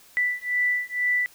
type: beating tone pair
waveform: sine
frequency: 1975.5 / 1977.6 Hz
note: B6 / B6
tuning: 0 / +2 cents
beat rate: 2.1 Hz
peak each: -25 dBFS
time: 0.17-1.26 s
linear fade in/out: 0 ms
effects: white hiss -53 dBFS RMS until 1.34 s